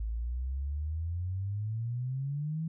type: exponential sweep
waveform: sine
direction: up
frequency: 53.1 to 164.81 Hz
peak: -31 dBFS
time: 0-2.68 s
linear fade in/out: 5 ms
effects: none